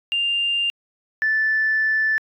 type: tone pair in turn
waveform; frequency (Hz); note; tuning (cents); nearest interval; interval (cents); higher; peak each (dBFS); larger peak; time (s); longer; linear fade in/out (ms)
sine; 2796 / 1755.3; F7 / A6; +1 / -5; minor sixth; 806; first; -18 / -16; second; 0.12-0.7 / 1.22-2.18; second; 0
effects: tanh soft clip ceiling -12 dBFS